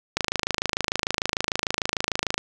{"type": "click train", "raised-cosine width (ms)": 0.2, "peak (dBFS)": -5, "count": 60, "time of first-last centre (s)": [0.17, 2.38], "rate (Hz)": 26.7, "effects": []}